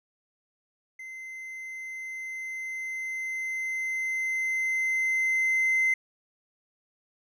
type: tone with level ramp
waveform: triangle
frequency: 2067 Hz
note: C7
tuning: 22 cents flat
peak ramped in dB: -37 to -18 dBFS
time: 0.99-5.94 s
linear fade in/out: 5 ms
effects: tanh soft clip ceiling -17 dBFS